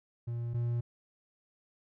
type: tone pair in turn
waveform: triangle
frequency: 118.2 / 118.95 Hz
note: A#2 / A#2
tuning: +24 / +35 cents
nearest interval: unison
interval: 11 cents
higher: second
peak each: -31 / -27 dBFS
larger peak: second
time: 0.27-0.54 / 0.54-0.81 s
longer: neither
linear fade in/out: 10 ms
effects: none